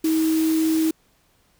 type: tone in noise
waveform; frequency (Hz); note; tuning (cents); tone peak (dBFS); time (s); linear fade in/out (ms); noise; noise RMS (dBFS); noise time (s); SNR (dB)
sine; 319; D#4; +43; -17; 0.04-0.91; 5; white; -33; 0.04-0.91; +13
effects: pink hiss -62 dBFS RMS until 1.59 s